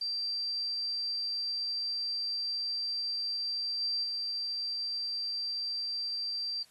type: tone with level steps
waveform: sine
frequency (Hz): 4699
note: D8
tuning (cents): 0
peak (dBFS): -31 / -29 / -32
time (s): 0.01-6.63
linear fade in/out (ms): 5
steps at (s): 3.8 / 4.03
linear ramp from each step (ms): 20
effects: white hiss -63 dBFS RMS until 6.7 s + AAC 32 kbps